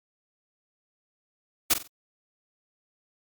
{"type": "noise with echo", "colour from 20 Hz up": "white", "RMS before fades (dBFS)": -20, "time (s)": [1.7, 1.74], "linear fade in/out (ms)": 10, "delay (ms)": 46, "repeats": 3, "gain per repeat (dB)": -10, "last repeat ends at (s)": 1.878, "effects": ["Opus 48 kbps"]}